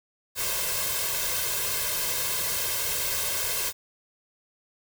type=noise with comb filter; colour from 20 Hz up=white; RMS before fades=-28 dBFS; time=0.35-3.73 s; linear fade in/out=50 ms; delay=1.9 ms; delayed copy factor=+0.9; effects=none